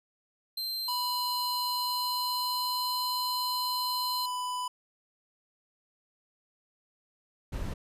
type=tone; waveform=45% pulse; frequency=4134 Hz; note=C8; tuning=22 cents flat; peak=-31 dBFS; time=0.57-4.26 s; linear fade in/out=5 ms
type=tone with pitch glide; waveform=square; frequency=987.8 to 996.4 Hz; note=B5 to B5; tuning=0 to +15 cents; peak=-32 dBFS; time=0.88-4.68 s; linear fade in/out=5 ms; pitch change=+15 cents; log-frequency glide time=1.63-3 s
type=noise; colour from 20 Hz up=brown; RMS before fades=-34 dBFS; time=7.52-7.74 s; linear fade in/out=10 ms
effects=resampled to 32000 Hz